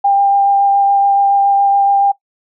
sine tone with vibrato, 797 Hz, G5, 28 cents sharp, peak -8 dBFS, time 0.04-2.12 s, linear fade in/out 10 ms, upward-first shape sine, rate 7.1 Hz, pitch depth 10 cents each way, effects noise-tail reverb RT60 0.1 s tail -18 dB re dry

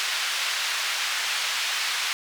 white band-pass noise, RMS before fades -27 dBFS, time 0-2.13 s, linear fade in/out 0 ms, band 1300 to 3900 Hz, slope 12 dB/octave, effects none

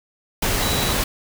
sine tone in noise, 3923 Hz, B7, 12 cents flat, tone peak -27 dBFS, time 0.62-0.93 s, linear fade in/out 5 ms, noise pink, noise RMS -21 dBFS, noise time 0.42-1.04 s, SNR -9 dB, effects none

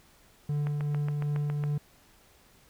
triangle tone with tremolo, 146.83 Hz, D3, in tune, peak -24 dBFS, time 0.49-1.78 s, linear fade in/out 5 ms, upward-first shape triangle, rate 2.6 Hz, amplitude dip 25%
click train, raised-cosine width 0.5 ms, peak -24 dBFS, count 8, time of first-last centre 0.67-1.638 s, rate 7.23 Hz
effects pink hiss -60 dBFS RMS until 2.69 s

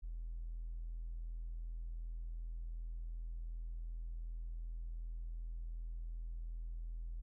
triangle tone with tanh clipping, 41.34 Hz, E1, 6 cents sharp, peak -40 dBFS, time 0.02-7.22 s, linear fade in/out 20 ms, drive 1 dB, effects none

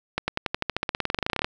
accelerating click train, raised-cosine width 0.3 ms, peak -8 dBFS, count 24, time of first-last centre 0.18-1.445 s, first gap 100 ms, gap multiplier 0.94, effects none

